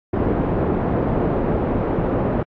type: low-pass noise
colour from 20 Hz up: white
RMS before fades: -20 dBFS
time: 0.13-2.43 s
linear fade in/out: 5 ms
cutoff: 450 Hz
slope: 12 dB/octave
effects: low-pass 2000 Hz 12 dB/octave + AAC 48 kbps